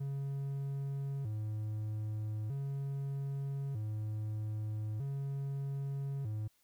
triangle tone with vibrato, 121.9 Hz, B2, 22 cents flat, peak -33 dBFS, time 0-6.48 s, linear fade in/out 10 ms, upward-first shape square, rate 0.4 Hz, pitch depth 220 cents each way, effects white hiss -73 dBFS RMS until 6.63 s

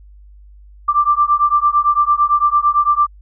sine beating tone pair, 1174.7 / 1183.6 Hz, D6 / D6, 0 / +13 cents, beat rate 8.9 Hz, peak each -14 dBFS, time 0.88-3.07 s, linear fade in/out 10 ms, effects added 50 Hz sine -39 dBFS peak until 3.21 s

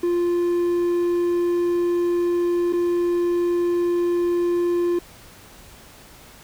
triangle tone with dropouts, 348.7 Hz, F4, 3 cents flat, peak -16 dBFS, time 0.03-4.99 s, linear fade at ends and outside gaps 5 ms, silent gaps 2.727-2.733 s, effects pink hiss -46 dBFS RMS until 6.43 s

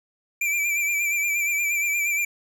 square tone with vibrato, 2349 Hz, D7, in tune, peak -22 dBFS, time 0.41-2.25 s, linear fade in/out 5 ms, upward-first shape sine, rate 8.5 Hz, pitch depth 43 cents each way, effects none

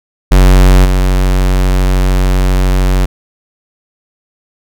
square tone with level steps, 46.46 Hz, F#1, 8 cents sharp, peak -3 / -8 dBFS, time 0.31-3.06 s, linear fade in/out 10 ms, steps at 0.84 s, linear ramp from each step 20 ms, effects none

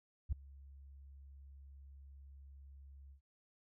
sine tone with ADSR envelope, 68.8 Hz, C#2, 12 cents flat, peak -29 dBFS, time 0.29-3.21 s, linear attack 33 ms, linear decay 6 ms, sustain -24 dB, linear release 98 ms, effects none

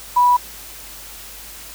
sine tone with quantisation, 981 Hz, B5, 12 cents flat, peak -10 dBFS, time 0.16-0.37 s, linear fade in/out 10 ms, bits 6, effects added 50 Hz sine -45 dBFS peak until 1.74 s + white hiss -37 dBFS RMS until 1.74 s

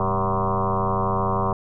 sine tone with frequency modulation, 572 Hz, D5, 46 cents flat, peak -19 dBFS, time 0-1.53 s, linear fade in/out 2 ms, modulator 92.8 Hz, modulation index 6.3, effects none

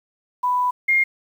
sine tone pair in turn, 992 / 2127 Hz, B5 / C7, +7 / +28 cents, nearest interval octave + minor second, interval 1321 cents, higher second, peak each -17 / -14 dBFS, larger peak second, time 0.43-0.71 / 0.88-1.04 s, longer first, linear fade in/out 10 ms, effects 8-bit

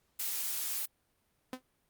blue noise, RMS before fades -35 dBFS, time 0.19-0.86 s, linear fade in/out 10 ms
sawtooth tone with exponential decay, 255.9 Hz, C4, 38 cents flat, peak -30 dBFS, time 1.53-1.62 s, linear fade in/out 2 ms, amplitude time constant 19 ms
effects pink hiss -75 dBFS RMS until 1.89 s + Opus 48 kbps

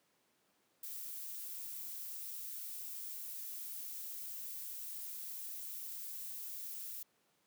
violet noise, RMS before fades -45 dBFS, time 0.83-7.03 s, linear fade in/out 5 ms, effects pink hiss -75 dBFS RMS until 7.46 s + high-pass 200 Hz 12 dB/octave

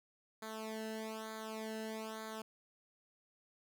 sawtooth tone with flanger, 219.7 Hz, A3, 2 cents flat, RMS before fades -44 dBFS, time 0.42-2.42 s, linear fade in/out 5 ms, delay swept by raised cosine 0.36 to 0.87 ms, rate 1.1 Hz, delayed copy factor -1, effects none

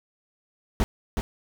brown noise with echo, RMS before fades -21 dBFS, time 0.8-0.84 s, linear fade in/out 0 ms, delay 370 ms, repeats 1, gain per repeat -5 dB, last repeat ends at 1.21 s, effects none

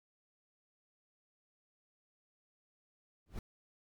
brown noise with exponential growth, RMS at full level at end -36 dBFS, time 3.26-3.39 s, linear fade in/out 2 ms, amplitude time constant 28 ms, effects none

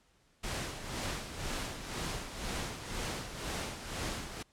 pink noise with tremolo, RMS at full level -36 dBFS, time 0.43-4.43 s, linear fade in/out 10 ms, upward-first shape sine, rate 2 Hz, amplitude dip 60%, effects pink hiss -69 dBFS RMS until 4.52 s + low-pass 9000 Hz 12 dB/octave

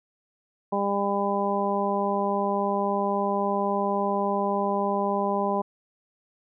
harmonic tone, 200.4 Hz, G3, 38 cents sharp, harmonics 1 / 2 / 3 / 4 / 5, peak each -29 / -29 / -29 / -29 / -29 dBFS, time 0.72-5.62 s, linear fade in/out 10 ms, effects none

